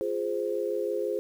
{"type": "chord", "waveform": "sine", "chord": "F minor", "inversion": "none", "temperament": "equal with one note detuned", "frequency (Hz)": [349.2, 415.3, 519.9], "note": ["F4", "Ab4", "C5"], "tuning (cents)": [0, 0, -11], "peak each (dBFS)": [-33, -30, -31], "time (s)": [0.01, 1.19], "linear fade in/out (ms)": 0, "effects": ["9-bit"]}